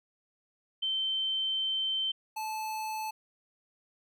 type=tone pair in turn; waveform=sine / square; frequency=3100 / 869.9 Hz; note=G7 / A5; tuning=-20 / -20 cents; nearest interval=octave + minor seventh; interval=2200 cents; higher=first; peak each=-28 / -34 dBFS; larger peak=first; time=0.82-2.12 / 2.36-3.11 s; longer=first; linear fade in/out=10 ms; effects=none